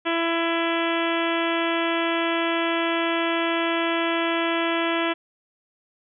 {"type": "harmonic tone", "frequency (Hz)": 333.8, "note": "E4", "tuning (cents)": 22, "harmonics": [1, 2, 3, 4, 5, 6, 7, 8, 9, 10], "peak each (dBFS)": [-25, -28, -30, -31, -32, -33, -33, -34, -35, -35], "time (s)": [0.05, 5.14], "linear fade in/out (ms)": 20, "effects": []}